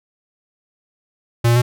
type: tone with pitch steps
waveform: square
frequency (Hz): 117.8 / 118.6 / 122.4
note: A#2 / A#2 / B2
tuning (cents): +19 / +30 / -15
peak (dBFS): -12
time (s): 1.44-1.62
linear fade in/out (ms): 10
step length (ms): 60
effects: none